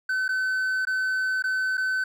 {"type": "tone with dropouts", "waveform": "triangle", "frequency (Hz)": 1521, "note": "F#6", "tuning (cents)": 47, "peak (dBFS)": -21, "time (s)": [0.09, 2.04], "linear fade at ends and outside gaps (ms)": 5, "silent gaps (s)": [[0.281, 0.289], [0.852, 0.87], [1.424, 1.439], [1.772, 1.777]], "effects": []}